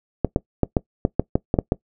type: clicks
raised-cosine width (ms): 2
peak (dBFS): -3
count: 10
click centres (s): 0.247 / 0.361 / 0.633 / 0.768 / 1.051 / 1.196 / 1.355 / 1.541 / 1.588 / 1.721
effects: noise-tail reverb RT60 0.1 s tail -21 dB re dry